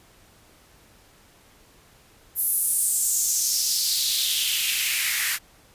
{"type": "noise with high-pass filter sweep", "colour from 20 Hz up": "white", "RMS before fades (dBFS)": -23, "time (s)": [2.35, 5.39], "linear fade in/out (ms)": 50, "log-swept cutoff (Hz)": [12000, 1700], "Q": 3.2, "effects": ["pink hiss -55 dBFS RMS until 5.74 s", "resampled to 32000 Hz"]}